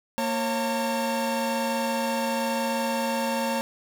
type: tone cluster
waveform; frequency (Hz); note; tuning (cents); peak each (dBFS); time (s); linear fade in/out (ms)
45% pulse; 231.5 / 546 / 905; A#3 / C#5 / A5; -12 / -26 / +48; -29; 0.18-3.61; 0
effects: none